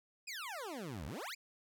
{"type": "exponential two-way sweep", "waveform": "20% pulse", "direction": "down then up", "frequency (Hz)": [2600, 65.41, 2600], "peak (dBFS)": -37, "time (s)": [0.27, 1.35], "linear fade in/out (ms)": 10, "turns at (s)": 1.06, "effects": []}